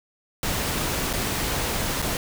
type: noise with dropouts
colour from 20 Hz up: pink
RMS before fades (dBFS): -26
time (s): 0.43-2.17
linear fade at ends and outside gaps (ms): 1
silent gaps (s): 1.13-1.135 / 2.019-2.024
effects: none